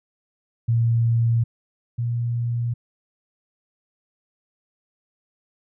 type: tone pair in turn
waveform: sine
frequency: 116.1 / 118.68 Hz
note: A#2 / A#2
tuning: -7 / +31 cents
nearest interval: unison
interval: 38 cents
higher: second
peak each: -16 / -21 dBFS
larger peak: first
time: 0.68-1.44 / 1.98-2.74 s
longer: neither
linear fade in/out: 10 ms
effects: none